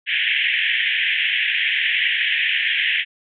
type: band-pass noise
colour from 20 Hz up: pink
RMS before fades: -20 dBFS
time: 0.06-3.05 s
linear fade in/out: 50 ms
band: 1700 to 3300 Hz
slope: 96 dB/octave
effects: none